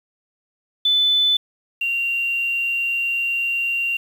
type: tone pair in turn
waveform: sine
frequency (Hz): 3500 / 2764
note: A7 / F7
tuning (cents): -10 / -19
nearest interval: major third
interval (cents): 409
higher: first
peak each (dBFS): -14 / -19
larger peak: first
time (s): 0.85-1.37 / 1.81-3.97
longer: second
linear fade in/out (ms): 5
effects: 7-bit